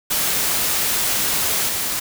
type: noise with level steps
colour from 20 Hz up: white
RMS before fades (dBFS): -20 / -23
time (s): 0.1-2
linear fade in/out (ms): 10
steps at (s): 1.68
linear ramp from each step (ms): 10
effects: none